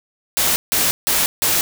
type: noise bursts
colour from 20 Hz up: white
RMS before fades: -17 dBFS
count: 4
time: 0.37-1.61 s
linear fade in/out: 0 ms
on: 190 ms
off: 160 ms
effects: none